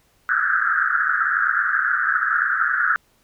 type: band-pass noise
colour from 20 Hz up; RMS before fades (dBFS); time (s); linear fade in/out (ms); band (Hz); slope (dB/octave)
pink; -20; 0.29-2.96; 0; 1300 to 1700; 96
effects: pink hiss -61 dBFS RMS until 3.23 s